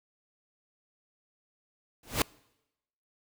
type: noise with exponential growth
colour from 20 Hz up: pink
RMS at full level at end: -22 dBFS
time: 2.03-2.22 s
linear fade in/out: 2 ms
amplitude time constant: 41 ms
effects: noise-tail reverb RT60 0.9 s tail -25 dB re dry